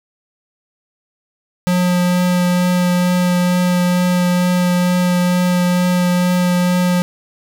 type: tone with vibrato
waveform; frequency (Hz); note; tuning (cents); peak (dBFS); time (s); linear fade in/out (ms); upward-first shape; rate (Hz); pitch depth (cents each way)
square; 179; F3; +43; -13; 1.67-7.02; 0; triangle; 2.2; 10
effects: none